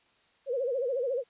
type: tone with vibrato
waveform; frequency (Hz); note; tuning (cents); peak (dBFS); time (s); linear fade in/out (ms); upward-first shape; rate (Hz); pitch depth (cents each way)
sine; 512; C5; -38; -27; 0.46-1.24; 50; sine; 14; 150
effects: white hiss -66 dBFS RMS until 1.29 s + resampled to 8000 Hz